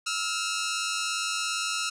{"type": "tone pair together", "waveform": "10% pulse", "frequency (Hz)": [1300, 1397.4], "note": ["E6", "F6"], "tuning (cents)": [-24, 1], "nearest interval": "minor second", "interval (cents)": 125, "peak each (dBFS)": -22, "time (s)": [0.06, 1.9], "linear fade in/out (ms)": 10, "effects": ["low-pass 10000 Hz 12 dB/octave"]}